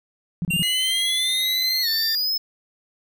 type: tone bursts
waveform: sine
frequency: 171.6 Hz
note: F3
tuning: 30 cents flat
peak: -21 dBFS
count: 4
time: 0.42-0.623 s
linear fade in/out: 0 ms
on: 29 ms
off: 29 ms
type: exponential sweep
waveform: square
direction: up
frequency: 2742 to 5230 Hz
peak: -21 dBFS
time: 0.5-2.38 s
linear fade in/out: 10 ms
type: tone with pitch glide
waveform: 20% pulse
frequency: 2046 to 1791.5 Hz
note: C7 to A6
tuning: -39 to +31 cents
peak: -22 dBFS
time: 0.63-2.15 s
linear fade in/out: 0 ms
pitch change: -230 cents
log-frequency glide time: 1.81-1.88 s
effects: none